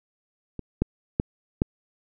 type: clicks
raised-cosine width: 3 ms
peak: -20 / -8 / -8 / -7 dBFS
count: 4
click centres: 0.593 / 0.82 / 1.199 / 1.619 s
effects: none